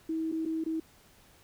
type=tone with dropouts; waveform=sine; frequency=321.5 Hz; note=E4; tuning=43 cents flat; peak=-29 dBFS; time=0.09-0.8 s; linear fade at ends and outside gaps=5 ms; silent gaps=0.317-0.323 / 0.453-0.459 / 0.64-0.661 s; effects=pink hiss -60 dBFS RMS until 1.43 s